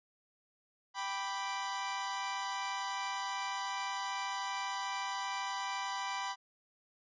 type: chord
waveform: sawtooth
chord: G major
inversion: none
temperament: equal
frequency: 784 / 987.8 / 1174.7 Hz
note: G5 / B5 / D6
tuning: 0 / 0 / 0 cents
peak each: -37 / -34 / -40 dBFS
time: 0.94-6.36 s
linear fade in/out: 50 ms
effects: resampled to 16000 Hz